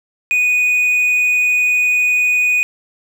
triangle tone, 2478 Hz, D#7, 8 cents flat, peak -10 dBFS, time 0.31-2.63 s, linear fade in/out 0 ms, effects none

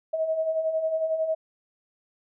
sine beating tone pair, 630 / 641 Hz, D#5 / E5, +21 / -49 cents, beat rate 11 Hz, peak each -32 / -24 dBFS, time 0.13-1.35 s, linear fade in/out 10 ms, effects none

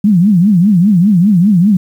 sine tone with vibrato, 190 Hz, F#3, 46 cents sharp, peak -5 dBFS, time 0.04-1.77 s, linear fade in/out 5 ms, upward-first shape triangle, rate 5 Hz, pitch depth 280 cents each way, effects 7-bit

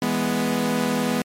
sawtooth chord, E major, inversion none, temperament equal, 164.81 / 207.7 / 246.9 Hz, E3 / G#3 / B3, 0 / 0 / 0 cents, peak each -25 / -21 / -19 dBFS, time 0.02-1.22 s, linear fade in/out 2 ms, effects MP3 64 kbps

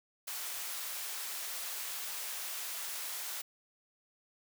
white high-pass noise, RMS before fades -40 dBFS, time 0.27-3.42 s, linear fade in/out 10 ms, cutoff 670 Hz, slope 12 dB/octave, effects none

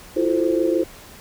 sine tone cluster, 331.6 / 358 / 436.9 / 522 Hz, E4 / F4 / A4 / C5, +10 / +43 / -12 / -4 cents, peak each -20 / -22 / -26 / -23 dBFS, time 0.16-0.84 s, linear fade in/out 10 ms, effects pink hiss -43 dBFS RMS until 1.2 s

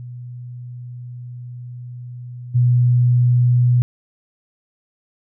sine tone with level steps, 122.7 Hz, B2, 11 cents flat, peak -30 / -11 dBFS, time 0-3.82 s, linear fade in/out 0 ms, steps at 2.54 s, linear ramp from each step 20 ms, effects none

